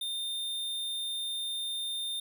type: tone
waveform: square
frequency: 3625 Hz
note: A#7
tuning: 49 cents flat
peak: -33 dBFS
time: 0.01-2.2 s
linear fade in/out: 5 ms
effects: none